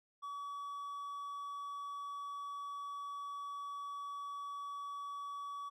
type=tone; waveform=triangle; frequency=1138 Hz; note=C#6; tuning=45 cents sharp; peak=-39 dBFS; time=0.22-5.7 s; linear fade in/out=20 ms; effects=MP3 96 kbps